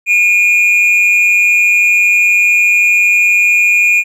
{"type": "tone with amplitude modulation", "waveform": "triangle", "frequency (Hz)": 2431, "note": "D#7", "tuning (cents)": -41, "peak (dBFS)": -3, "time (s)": [0.06, 4.04], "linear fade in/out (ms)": 50, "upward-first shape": "sine", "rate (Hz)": 197, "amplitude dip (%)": 50, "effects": []}